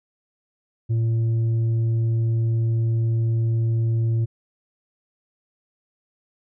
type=tone with tanh clipping; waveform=sine; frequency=114 Hz; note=A#2; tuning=38 cents flat; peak=-19 dBFS; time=0.89-4.26 s; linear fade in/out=20 ms; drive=4 dB; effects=none